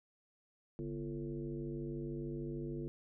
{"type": "tone with frequency modulation", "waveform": "sine", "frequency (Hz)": 243, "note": "B3", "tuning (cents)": -28, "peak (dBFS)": -38, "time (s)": [0.79, 2.88], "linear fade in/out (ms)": 0, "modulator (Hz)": 99.9, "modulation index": 1.7, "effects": []}